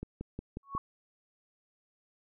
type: click train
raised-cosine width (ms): 3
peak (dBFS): -25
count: 5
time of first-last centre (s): 0.03-0.751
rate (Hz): 5.55
type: tone with exponential growth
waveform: sine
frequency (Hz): 1108.7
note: C#6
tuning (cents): 0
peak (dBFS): -28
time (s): 0.63-0.78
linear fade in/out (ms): 2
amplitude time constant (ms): 32
effects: none